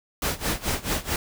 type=noise with tremolo; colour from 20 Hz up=pink; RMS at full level=-24 dBFS; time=0.22-1.16 s; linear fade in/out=2 ms; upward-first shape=sine; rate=4.6 Hz; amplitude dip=90%; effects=none